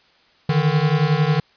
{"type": "beating tone pair", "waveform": "square", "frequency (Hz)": [146.83, 157.83], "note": ["D3", "D#3"], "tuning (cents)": [0, 25], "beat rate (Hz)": 11, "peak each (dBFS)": -19, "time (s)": [0.49, 1.4], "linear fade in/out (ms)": 5, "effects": ["white hiss -56 dBFS RMS until 1.56 s", "resampled to 11025 Hz"]}